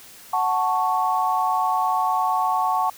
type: chord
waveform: sine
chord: F# minor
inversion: none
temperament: equal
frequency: 740 / 880 / 1108.7 Hz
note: F#5 / A5 / C#6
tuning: 0 / 0 / 0 cents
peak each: -23 dBFS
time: 0.33-2.9 s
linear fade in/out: 5 ms
effects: white hiss -45 dBFS RMS until 2.97 s